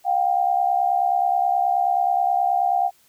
sine tone pair together, 713.6 / 783 Hz, F5 / G5, +37 / -2 cents, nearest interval major second, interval 161 cents, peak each -20 dBFS, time 0.04-2.91 s, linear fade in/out 50 ms, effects white hiss -58 dBFS RMS until 3.08 s

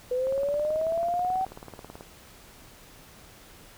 sine linear sweep, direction up, 493.9 to 765 Hz, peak -24 dBFS, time 0.11-1.45 s, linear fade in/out 5 ms
click train, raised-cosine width 1 ms, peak -27 dBFS, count 33, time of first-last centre 0.27-2.009 s, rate 18.4 Hz
effects pink hiss -51 dBFS RMS until 3.77 s

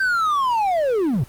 triangle linear sweep, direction down, 1572 to 106.7 Hz, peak -15 dBFS, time 0-1.24 s, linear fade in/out 5 ms, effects pink hiss -47 dBFS RMS until 1.28 s + Opus 24 kbps

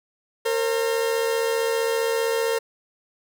40% pulse tone pair together, 458.7 / 534 Hz, A#4 / C5, -28 / +35 cents, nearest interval minor third, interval 263 cents, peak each -21 / -27 dBFS, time 0.45-2.59 s, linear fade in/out 10 ms, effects none

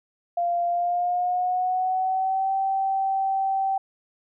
sine tone with pitch glide, 694 to 774.5 Hz, F5 to G5, -11 to -21 cents, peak -21 dBFS, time 0.37-3.78 s, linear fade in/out 5 ms, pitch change +190 cents, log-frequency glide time 0.67-2.53 s, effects none

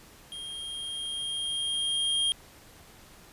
square tone with level ramp, 3223 Hz, G7, 47 cents sharp, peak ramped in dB -38 to -24 dBFS, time 0.32-2.32 s, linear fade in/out 0 ms, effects pink hiss -53 dBFS RMS until 3.32 s + resampled to 32000 Hz

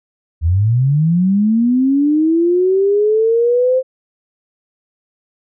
sine linear sweep, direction up, 75.8 to 524 Hz, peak -10 dBFS, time 0.41-3.83 s, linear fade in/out 50 ms, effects none

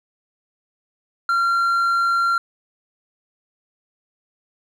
sine tone with hard clipping, 1376 Hz, F6, 26 cents flat, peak -17 dBFS, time 1.29-2.38 s, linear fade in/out 2 ms, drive 3 dB, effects none

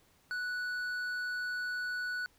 sine tone with hard clipping, 1478 Hz, F#6, 2 cents flat, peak -35 dBFS, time 0.31-2.26 s, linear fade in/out 0 ms, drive 6 dB, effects pink hiss -67 dBFS RMS until 2.38 s

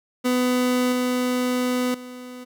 30% pulse tone with level steps, 250 Hz, B3, 21 cents sharp, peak -16 / -18 / -33 dBFS, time 0.24-2.45 s, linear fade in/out 20 ms, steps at 0.92 / 1.94 s, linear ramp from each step 5 ms, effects none

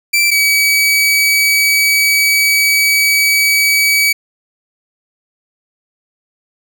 sawtooth tone pair in turn, 2338 / 2279 Hz, D7 / C#7, -8 / +47 cents, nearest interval unison, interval 45 cents, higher first, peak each -6 dBFS, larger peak neither, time 0.13-0.31 / 0.31-4.13 s, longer second, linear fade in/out 10 ms, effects none

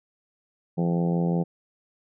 harmonic tone, 85.5 Hz, F2, 36 cents flat, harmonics 2 / 3 / 4 / 5 / 6 / 7 / 8 / 9 / 10, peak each -22 / -35 / -33 / -33 / -34 / -43 / -40 / -38 / -46 dBFS, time 0.77-1.44 s, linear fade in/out 20 ms, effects none

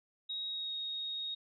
sine tone with pitch glide, 3790 to 3746 Hz, A#7 to A#7, +28 to +8 cents, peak -36 dBFS, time 0.29-1.35 s, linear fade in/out 10 ms, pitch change -20 cents, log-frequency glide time 0.48-0.72 s, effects none

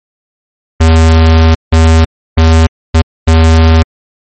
square tone bursts at uneven times, 80.9 Hz, E2, 32 cents flat, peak -3 dBFS, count 5, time 0.8-1.55 / 1.72-2.05 / 2.37-2.67 / 2.94-3.02 / 3.27-3.83 s, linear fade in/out 10 ms, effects MP3 32 kbps

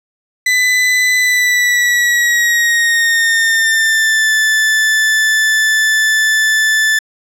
40% pulse tone with pitch glide, 2001 to 1752.1 Hz, B6 to A6, +22 to -8 cents, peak -9 dBFS, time 0.46-6.99 s, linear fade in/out 5 ms, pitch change -230 cents, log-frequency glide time 1.18-4.33 s, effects low-pass 12000 Hz 12 dB/octave

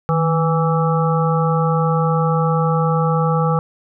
harmonic tone with a mistuned harmonic, 164.81 Hz, E3, in tune, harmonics 1 / 3 / 5 / 7 / 8, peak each -16 / -21 / -23 / -24 / -25 dBFS, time 0.09-3.59 s, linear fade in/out 0 ms, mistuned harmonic 1, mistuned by -81 cents, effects none

